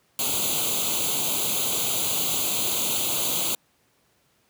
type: noise with comb filter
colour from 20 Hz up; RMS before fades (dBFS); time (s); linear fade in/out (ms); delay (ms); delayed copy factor
white; -25; 0.19-3.55; 2; 0.28; +0.95
effects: pink hiss -65 dBFS RMS until 4.49 s + high-pass 100 Hz 12 dB/octave